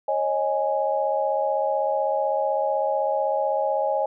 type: chord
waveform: sine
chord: C# suspended second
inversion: none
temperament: equal with one note detuned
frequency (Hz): 546.4 / 622.3 / 830.6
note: C#5 / D#5 / G#5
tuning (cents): -25 / 0 / 0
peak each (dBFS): -25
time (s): 0.08-4.06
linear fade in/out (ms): 5
effects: none